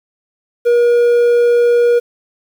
triangle tone, 477.8 Hz, A#4, 43 cents sharp, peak -6 dBFS, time 0.65-2 s, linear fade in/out 20 ms, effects 7-bit

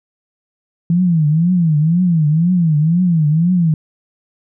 sine tone with vibrato, 164.81 Hz, E3, in tune, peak -10 dBFS, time 0.9-3.74 s, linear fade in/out 2 ms, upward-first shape triangle, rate 2 Hz, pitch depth 210 cents each way, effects none

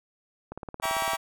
click train, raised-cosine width 1 ms, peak -23 dBFS, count 12, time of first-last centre 0.52-1.135 s, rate 17.9 Hz
sawtooth chord, E diminished seventh, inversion none, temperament just, 659.3 / 791.1 / 949.3 / 1139.2 Hz, E5 / G5 / Bb5 / Db6, 0 / +16 / +31 / +47 cents, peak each -28 dBFS, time 0.82-1.17 s, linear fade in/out 20 ms
effects none

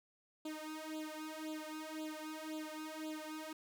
sawtooth tone with flanger, 311.1 Hz, D#4, in tune, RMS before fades -45 dBFS, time 0.45-3.53 s, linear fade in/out 5 ms, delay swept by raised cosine 0.26 to 2.46 ms, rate 1.9 Hz, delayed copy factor +0.95, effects none

